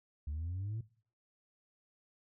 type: exponential sweep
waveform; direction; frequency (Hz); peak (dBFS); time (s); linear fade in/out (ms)
sine; up; 71.1 to 115.8; -34; 0.27-0.81; 5
effects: noise-tail reverb RT60 0.5 s tail -21 dB re dry + tanh soft clip ceiling -34 dBFS